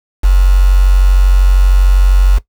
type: tone with quantisation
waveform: sine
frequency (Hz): 46.39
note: F#1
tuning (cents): +5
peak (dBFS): -4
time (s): 0.23-2.39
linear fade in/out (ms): 20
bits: 4
effects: noise-tail reverb RT60 0.1 s tail -17 dB re dry